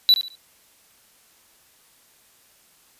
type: tone with echo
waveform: triangle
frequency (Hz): 3951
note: B7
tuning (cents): 0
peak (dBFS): -9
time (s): 0.09-0.14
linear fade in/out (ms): 0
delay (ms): 71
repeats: 3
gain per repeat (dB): -11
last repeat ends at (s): 0.353
effects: white hiss -57 dBFS RMS until 2.99 s + resampled to 32000 Hz